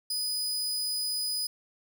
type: tone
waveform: sawtooth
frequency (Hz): 4978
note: D#8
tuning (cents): 0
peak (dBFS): -26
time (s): 0.1-1.47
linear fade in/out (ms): 5
effects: none